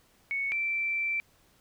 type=tone pair in turn; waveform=sine; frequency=2217 / 2339 Hz; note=C#7 / D7; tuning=0 / -8 cents; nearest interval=minor second; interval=92 cents; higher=second; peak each=-28 / -27 dBFS; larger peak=second; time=0.31-0.52 / 0.52-1.2 s; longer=second; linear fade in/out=0 ms; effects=pink hiss -64 dBFS RMS until 1.6 s